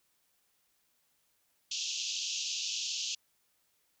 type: band-pass noise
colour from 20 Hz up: white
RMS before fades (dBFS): -36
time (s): 1.71-3.15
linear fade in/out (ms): 5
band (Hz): 2600 to 6900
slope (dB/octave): 96
effects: white hiss -74 dBFS RMS until 4 s